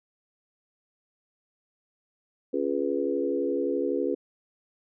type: chord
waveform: sine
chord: C# dominant seventh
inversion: none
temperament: equal with one note detuned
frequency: 277.2 / 349.2 / 421.3 / 493.9 Hz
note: C#4 / E#4 / G#4 / B4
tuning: 0 / 0 / +25 / 0 cents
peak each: -30 dBFS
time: 2.53-4.15 s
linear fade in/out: 10 ms
effects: none